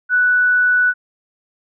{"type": "tone", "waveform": "sine", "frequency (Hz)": 1482, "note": "F#6", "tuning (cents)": 2, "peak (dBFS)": -11, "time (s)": [0.09, 0.94], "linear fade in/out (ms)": 50, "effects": []}